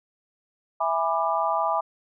sine chord, E dominant seventh, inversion none, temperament just, 659.3 / 824.1 / 988.9 / 1186.7 Hz, E5 / G#5 / B5 / D6, 0 / -14 / +2 / +18 cents, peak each -27 dBFS, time 0.8-1.81 s, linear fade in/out 10 ms, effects none

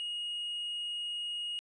sine tone with hard clipping, 2876 Hz, F#7, 50 cents flat, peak -35 dBFS, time 0-1.59 s, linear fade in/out 0 ms, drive 2 dB, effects resampled to 22050 Hz

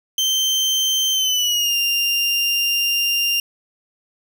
30% pulse tone with pitch glide, 3116 to 2792 Hz, G7 to F7, -11 to -1 cents, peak -14 dBFS, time 0.18-3.4 s, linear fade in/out 2 ms, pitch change -190 cents, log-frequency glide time 1.13-1.76 s, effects none

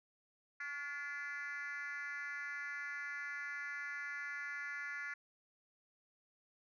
sine tone with frequency modulation, 1726 Hz, A6, 34 cents flat, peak -39 dBFS, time 0.6-5.14 s, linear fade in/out 5 ms, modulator 303 Hz, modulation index 1.3, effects tanh soft clip ceiling -38 dBFS

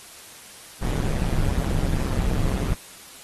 brown noise with amplitude modulation, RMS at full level -19 dBFS, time 0.81-2.75 s, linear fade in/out 20 ms, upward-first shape sine, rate 132 Hz, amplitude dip 90%, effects white hiss -44 dBFS RMS until 3.23 s + AAC 32 kbps

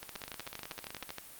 two click trains, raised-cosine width 0.2 ms, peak -24 / -22 dBFS, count 18 / 14, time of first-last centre 0.03-1.093 / 0.16-1.184 s, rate 16 / 12.7 Hz, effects white hiss -51 dBFS RMS until 1.39 s + Opus 32 kbps

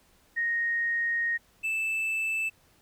sine / triangle tone pair in turn, 1864.7 / 2637 Hz, A#6 / E7, 0 / 0 cents, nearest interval tritone, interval 600 cents, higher second, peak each -25 / -25 dBFS, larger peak neither, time 0.36-1.38 / 1.63-2.5 s, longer first, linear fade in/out 20 ms, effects pink hiss -63 dBFS RMS until 2.81 s

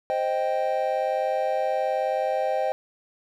triangle chord, C minor, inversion none, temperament equal, 523.3 / 622.3 / 784 Hz, C5 / Eb5 / G5, 0 / 0 / 0 cents, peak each -25 dBFS, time 0.1-2.72 s, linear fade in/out 0 ms, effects none

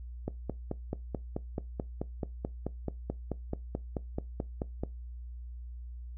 click train, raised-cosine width 2 ms, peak -19 dBFS, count 22, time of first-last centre 0.28-4.835 s, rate 4.61 Hz, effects noise-tail reverb RT60 0.2 s tail -20 dB re dry + added 60 Hz sine -40 dBFS peak until 6.17 s

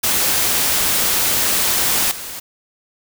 white noise with level steps, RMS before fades -17 / -30 dBFS, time 0.03-2.4 s, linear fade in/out 10 ms, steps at 2.11 s, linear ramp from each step 5 ms, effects none

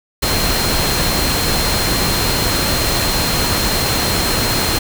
sine tone in noise, 4186 Hz, C8, in tune, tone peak -22 dBFS, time 0.22-4.79 s, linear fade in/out 10 ms, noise pink, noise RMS -17 dBFS, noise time 0.22-4.79 s, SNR -8 dB, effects none

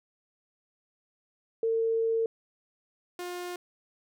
sine / sawtooth tone pair in turn, 452.7 / 355.5 Hz, A4 / F4, +49 / +31 cents, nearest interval major third, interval 418 cents, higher first, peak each -24 / -31 dBFS, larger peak first, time 1.63-2.26 / 3.19-3.56 s, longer first, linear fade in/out 2 ms, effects none

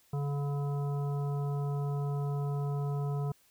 harmonic tone, 142.6 Hz, C#3, 49 cents sharp, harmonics 1 / 3 / 5 / 7 / 9, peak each -30 / -41 / -45 / -48 / -51 dBFS, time 0.13-3.32 s, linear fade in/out 5 ms, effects white hiss -66 dBFS RMS until 3.5 s

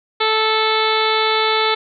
harmonic tone, 438.3 Hz, A4, 7 cents flat, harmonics 1 / 2 / 3 / 4 / 5 / 6 / 7 / 8 / 9 / 10, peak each -20 / -21 / -21 / -28 / -23 / -30 / -30 / -23 / -25 / -31 dBFS, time 0.2-1.75 s, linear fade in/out 10 ms, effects none

